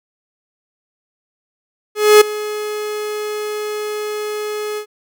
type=tone with ADSR envelope; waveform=45% pulse; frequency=422.4 Hz; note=G#4; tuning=29 cents sharp; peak=-3 dBFS; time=1.95-4.86 s; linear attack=260 ms; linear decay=9 ms; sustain=-18 dB; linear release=84 ms; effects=none

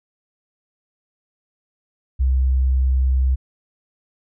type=tone; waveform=sine; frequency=65 Hz; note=C2; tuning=11 cents flat; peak=-14 dBFS; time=2.19-3.36 s; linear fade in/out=20 ms; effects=none

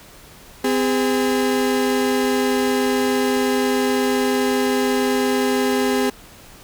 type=tone pair together; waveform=35% pulse; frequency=256.3 / 406.9 Hz; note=C4 / G#4; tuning=-36 / -35 cents; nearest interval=minor sixth; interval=801 cents; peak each=-18 dBFS; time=0.64-6.1 s; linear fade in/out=5 ms; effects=pink hiss -44 dBFS RMS until 6.63 s

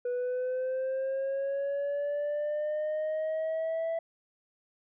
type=linear sweep; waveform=sine; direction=up; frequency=488.6 to 662 Hz; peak=-26 dBFS; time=0.05-3.99 s; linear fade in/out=5 ms; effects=tanh soft clip ceiling -28 dBFS

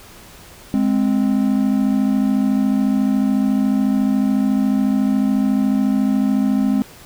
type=tone pair together; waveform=triangle; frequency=207.6 / 261.6 Hz; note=G#3 / C4; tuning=0 / 0 cents; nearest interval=major third; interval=400 cents; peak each=-15 dBFS; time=0.74-6.82 s; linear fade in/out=0 ms; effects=pink hiss -42 dBFS RMS until 7.05 s

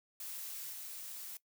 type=noise with level steps; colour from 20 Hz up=blue; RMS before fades=-44 / -46 dBFS; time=0.2-1.37 s; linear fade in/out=2 ms; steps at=0.71 s; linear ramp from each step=20 ms; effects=noise-tail reverb RT60 0.1 s tail -19 dB re dry

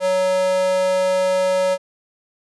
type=tone with high-pass filter; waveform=square; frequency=186 Hz; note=F#3; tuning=9 cents sharp; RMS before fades=-18 dBFS; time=0-1.78 s; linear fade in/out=50 ms; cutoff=560 Hz; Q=3.7; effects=resampled to 24000 Hz

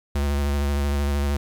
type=tone with vibrato; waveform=square; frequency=71.2 Hz; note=C#2; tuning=47 cents sharp; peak=-21 dBFS; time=0.15-1.37 s; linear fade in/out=5 ms; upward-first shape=square; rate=13 Hz; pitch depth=25 cents each way; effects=9-bit

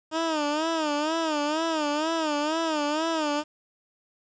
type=tone with vibrato; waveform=15% pulse; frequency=310 Hz; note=D#4; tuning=6 cents flat; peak=-18 dBFS; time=0.11-3.44 s; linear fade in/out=50 ms; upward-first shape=sine; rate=2.1 Hz; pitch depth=110 cents each way; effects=resampled to 16000 Hz + 9-bit

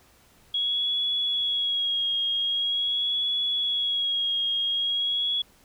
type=tone with vibrato; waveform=sine; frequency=3322 Hz; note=G#7; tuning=in tune; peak=-23 dBFS; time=0.54-5.42 s; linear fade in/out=5 ms; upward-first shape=sine; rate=0.44 Hz; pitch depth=32 cents each way; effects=pink hiss -58 dBFS RMS until 5.64 s

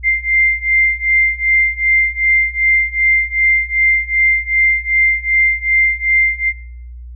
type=beating tone pair; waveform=sine; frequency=2093 / 2095.6 Hz; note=C7 / C7; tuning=0 / +2 cents; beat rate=2.6 Hz; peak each=-14 dBFS; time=0.03-6.53 s; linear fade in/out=50 ms; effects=noise-tail reverb RT60 0.7 s tail -20 dB re dry + added 60 Hz sine -29 dBFS peak until 7.15 s

